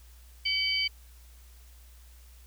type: tone cluster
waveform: sine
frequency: 2281 / 3061 / 4637 Hz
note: C#7 / G7 / D8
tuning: +49 / -42 / -23 cents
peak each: -30 dBFS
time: 0.45-0.88 s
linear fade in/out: 10 ms
effects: added 60 Hz sine -50 dBFS peak until 2.46 s + white hiss -60 dBFS RMS until 2.46 s